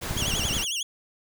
pink noise, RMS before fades -32 dBFS, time 0.01-0.65 s, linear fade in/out 20 ms
click train, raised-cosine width 5 ms, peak -18 dBFS, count 9, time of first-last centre 0.11-0.567 s, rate 17.5 Hz
25% pulse tone with vibrato, 3050 Hz, G7, 48 cents flat, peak -23 dBFS, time 0.17-0.83 s, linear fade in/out 5 ms, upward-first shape sine, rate 11 Hz, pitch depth 190 cents each way
effects none

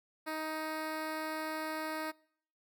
10% pulse tone with notch filter, 313.2 Hz, D#4, 11 cents sharp, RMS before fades -38 dBFS, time 0.26-2.12 s, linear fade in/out 20 ms, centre 6800 Hz, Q 1.2, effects noise-tail reverb RT60 0.6 s tail -24 dB re dry

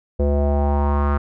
square tone with low-pass filter sweep, 71.8 Hz, D2, 39 cents flat, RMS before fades -18 dBFS, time 0.19-1.18 s, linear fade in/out 10 ms, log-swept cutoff 510 to 1300 Hz, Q 3.8, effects none

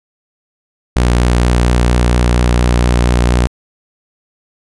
sawtooth tone with vibrato, 60.3 Hz, B1, 41 cents flat, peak -5 dBFS, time 0.96-3.47 s, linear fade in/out 0 ms, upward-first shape sine, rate 4.3 Hz, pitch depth 17 cents each way, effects resampled to 24000 Hz

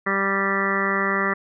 harmonic tone, 196 Hz, G3, in tune, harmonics 1 / 2 / 3 / 4 / 5 / 6 / 7 / 8 / 9 / 10, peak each -28 / -28 / -32 / -37 / -33 / -26 / -29 / -36 / -27 / -26 dBFS, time 0.06-1.34 s, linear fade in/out 10 ms, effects none

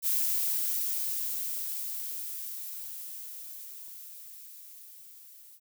violet noise with level ramp, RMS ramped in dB -27 to -53 dBFS, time 0.02-5.6 s, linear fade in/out 50 ms, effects none

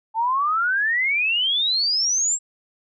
sine exponential sweep, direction up, 872 to 7700 Hz, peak -18 dBFS, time 0.14-2.39 s, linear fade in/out 50 ms, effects none

